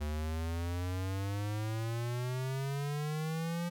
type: exponential sweep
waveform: square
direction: up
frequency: 73.8 to 174.61 Hz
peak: -34 dBFS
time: 0-3.7 s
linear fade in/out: 20 ms
effects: none